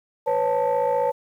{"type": "tone cluster", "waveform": "sine", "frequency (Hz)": [495.7, 551, 885], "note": ["B4", "C#5", "A5"], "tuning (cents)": [6, -11, 10], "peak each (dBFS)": -22, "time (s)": [0.26, 1.12], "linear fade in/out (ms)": 20, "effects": ["tanh soft clip ceiling -14 dBFS", "9-bit"]}